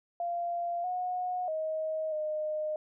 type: tone with pitch steps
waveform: sine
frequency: 692 / 727 / 630 / 614 Hz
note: F5 / F#5 / D#5 / D#5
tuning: -16 / -31 / +21 / -23 cents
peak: -30 dBFS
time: 0.2-2.76 s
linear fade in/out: 2 ms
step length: 640 ms
effects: none